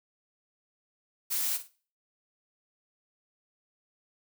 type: noise with echo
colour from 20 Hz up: blue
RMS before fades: -30 dBFS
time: 1.3-1.58 s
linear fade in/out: 20 ms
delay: 52 ms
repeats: 2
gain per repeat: -12 dB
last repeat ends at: 1.684 s
effects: noise-tail reverb RT60 0.4 s tail -18 dB re dry